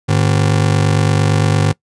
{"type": "ring-modulated tone", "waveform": "40% pulse", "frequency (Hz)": 127.6, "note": "C3", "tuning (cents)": -43, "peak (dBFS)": -7, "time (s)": [0.08, 1.73], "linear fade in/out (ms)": 20, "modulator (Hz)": 24.4, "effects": ["noise-tail reverb RT60 0.1 s tail -22 dB re dry", "resampled to 22050 Hz"]}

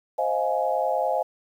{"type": "chord", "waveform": "sine", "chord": "F minor seventh", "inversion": "second", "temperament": "just", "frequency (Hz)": [523.8, 628.6, 698.5, 838.1], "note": ["C5", "Eb5", "F5", "Ab5"], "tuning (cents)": [2, 18, 0, 16], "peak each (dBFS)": -27, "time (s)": [0.18, 1.23], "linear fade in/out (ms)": 10, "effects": ["9-bit"]}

